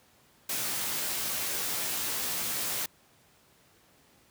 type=noise with comb filter; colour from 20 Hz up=white; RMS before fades=-32 dBFS; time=0.49-2.86 s; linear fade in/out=5 ms; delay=16 ms; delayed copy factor=+0.7; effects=pink hiss -62 dBFS RMS until 4.3 s + high-pass 80 Hz 12 dB/octave